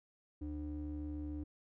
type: ring-modulated tone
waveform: triangle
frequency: 111.8 Hz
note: A2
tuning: 28 cents sharp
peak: -34 dBFS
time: 0.41-1.44 s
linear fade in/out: 10 ms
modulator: 187 Hz
effects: none